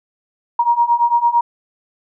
sine beating tone pair, 941 / 949.9 Hz, A#5 / A#5, +16 / +32 cents, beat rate 8.9 Hz, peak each -16 / -14 dBFS, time 0.59-1.41 s, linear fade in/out 5 ms, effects none

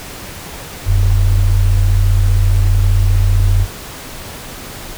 sine tone pair together, 40.03 / 95.2 Hz, D#1 / F#2, +50 / +50 cents, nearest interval octave + minor third, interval 1500 cents, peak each -11 dBFS, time 0.85-3.67 s, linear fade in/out 50 ms, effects pink hiss -30 dBFS RMS until 4.97 s

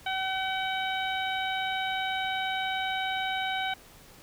harmonic tone, 760 Hz, F#5, 46 cents sharp, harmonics 1 / 2 / 3 / 4 / 5, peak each -31 / -34 / -36 / -37 / -38 dBFS, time 0.06-3.74 s, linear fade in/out 5 ms, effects pink hiss -53 dBFS RMS until 4.22 s

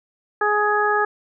harmonic tone, 418 Hz, G#4, 11 cents sharp, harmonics 1 / 2 / 3 / 4, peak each -22 / -22 / -22 / -22 dBFS, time 0.41-1.05 s, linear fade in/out 5 ms, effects none

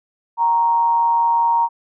sine tone with amplitude modulation, 932.3 Hz, A#5, in tune, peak -11 dBFS, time 0.37-1.69 s, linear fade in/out 50 ms, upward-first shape sine, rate 165 Hz, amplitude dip 45%, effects none

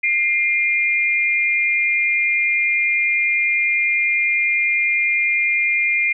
sine tone pair together, 2100 / 2410 Hz, C7 / D7, +6 / +44 cents, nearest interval major second, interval 238 cents, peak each -18 dBFS, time 0.03-6.13 s, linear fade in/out 10 ms, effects none

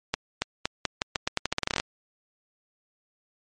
accelerating click train, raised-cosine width 0.2 ms, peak -7 dBFS, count 18, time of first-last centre 0.14-1.8 s, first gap 280 ms, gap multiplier 0.84, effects MP3 48 kbps

